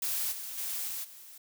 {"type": "noise with level steps", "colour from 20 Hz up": "blue", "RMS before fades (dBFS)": [-32, -40, -35, -37, -50], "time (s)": [0.02, 1.38], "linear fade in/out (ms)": 5, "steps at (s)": [0.31, 0.57, 0.87, 1.03], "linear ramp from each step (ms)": 20, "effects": []}